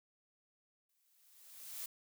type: noise with exponential growth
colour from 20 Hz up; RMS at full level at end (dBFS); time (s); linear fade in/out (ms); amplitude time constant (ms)
blue; -42; 0.89-1.86; 5; 210
effects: none